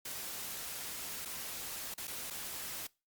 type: noise with dropouts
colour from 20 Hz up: white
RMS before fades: -42 dBFS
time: 0.05-2.87 s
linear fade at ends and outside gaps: 5 ms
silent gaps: 1.251-1.255 / 1.941-1.978 / 2.072-2.077 / 2.302-2.306 s
effects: noise-tail reverb RT60 0.3 s tail -24 dB re dry + Opus 48 kbps